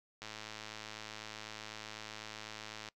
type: click train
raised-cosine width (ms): 0.2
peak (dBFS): -27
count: 289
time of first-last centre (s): 0.22-2.887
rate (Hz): 108
effects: noise-tail reverb RT60 0.1 s tail -22 dB re dry